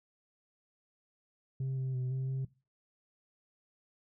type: tone with pitch steps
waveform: sine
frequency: 132.8 / 131.1 / 127.2 / 131.6 / 132.7 Hz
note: C3 / C3 / C3 / C3 / C3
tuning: +26 / +4 / -48 / +10 / +25 cents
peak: -29 dBFS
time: 1.6-2.45 s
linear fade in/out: 5 ms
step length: 170 ms
effects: noise-tail reverb RT60 0.3 s tail -21 dB re dry + tanh soft clip ceiling -31 dBFS